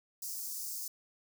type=high-pass noise; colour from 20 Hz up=white; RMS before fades=-40 dBFS; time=0.22-0.88 s; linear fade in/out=5 ms; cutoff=4900 Hz; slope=48 dB/octave; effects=none